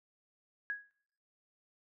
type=tone with exponential decay; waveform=sine; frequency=1661.2 Hz; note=G#6; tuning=in tune; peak=-31 dBFS; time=0.7-0.91 s; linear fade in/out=0 ms; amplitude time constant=45 ms; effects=noise-tail reverb RT60 0.7 s tail -25 dB re dry